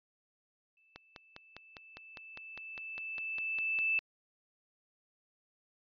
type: tone with exponential growth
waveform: sine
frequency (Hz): 2637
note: E7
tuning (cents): 0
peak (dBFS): -27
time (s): 0.77-3.99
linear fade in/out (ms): 2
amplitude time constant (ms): 700
type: click train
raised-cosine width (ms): 0.2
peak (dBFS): -27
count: 16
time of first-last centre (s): 0.96-3.99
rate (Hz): 4.95
effects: resampled to 11025 Hz